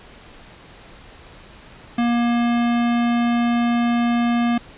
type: tone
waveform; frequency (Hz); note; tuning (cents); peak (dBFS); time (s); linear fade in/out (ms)
square; 237.3; A#3; +31; -17; 1.98-4.58; 5
effects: pink hiss -44 dBFS RMS until 4.77 s + resampled to 8000 Hz